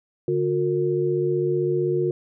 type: tone cluster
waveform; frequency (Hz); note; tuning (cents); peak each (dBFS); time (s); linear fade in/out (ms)
sine; 145.3 / 360.7 / 456.3; D3 / F#4 / A#4; -18 / -44 / -37; -27 / -21 / -27; 0.28-2.11; 2
effects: none